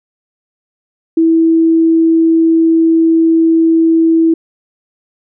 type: tone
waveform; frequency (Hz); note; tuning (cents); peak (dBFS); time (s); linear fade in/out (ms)
sine; 326.9; E4; -14; -6; 1.17-4.34; 5
effects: none